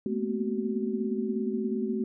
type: tone cluster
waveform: sine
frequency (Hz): 215.1 / 231.9 / 243.2 / 260.2 / 377.1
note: A3 / A#3 / B3 / C4 / F#4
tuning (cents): -39 / -9 / -26 / -9 / +33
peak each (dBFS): -31 / -34 / -36 / -38 / -32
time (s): 0.06-2.04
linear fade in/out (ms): 2
effects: none